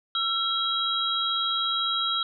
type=tone cluster; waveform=sine; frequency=1343 / 3280 / 3859 Hz; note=E6 / G#7 / B7; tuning=+32 / -22 / -41 cents; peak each=-28 dBFS; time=0.15-2.23 s; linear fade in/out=2 ms; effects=none